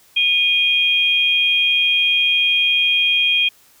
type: tone pair together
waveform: sine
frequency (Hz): 2465 / 3233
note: D#7 / G#7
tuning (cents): -17 / -47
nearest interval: perfect fourth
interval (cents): 470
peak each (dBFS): -16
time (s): 0.16-3.49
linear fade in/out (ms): 10
effects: white hiss -52 dBFS RMS until 3.8 s